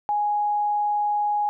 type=tone; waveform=sine; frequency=830.6 Hz; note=G#5; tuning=in tune; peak=-20 dBFS; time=0.09-1.49 s; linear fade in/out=0 ms; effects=none